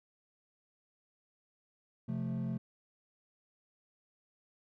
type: chord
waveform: triangle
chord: F major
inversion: second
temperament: equal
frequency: 130.81 / 174.61 / 220 Hz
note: C3 / F3 / A3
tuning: 0 / 0 / 0 cents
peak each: -35 / -36 / -35 dBFS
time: 2.08-2.58 s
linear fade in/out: 10 ms
effects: tanh soft clip ceiling -26 dBFS